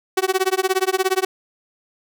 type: tone with tremolo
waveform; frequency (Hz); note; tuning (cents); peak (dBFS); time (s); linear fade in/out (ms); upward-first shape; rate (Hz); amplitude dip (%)
sawtooth; 377.3; F#4; +34; -10; 0.17-1.25; 5; sine; 17; 100
effects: none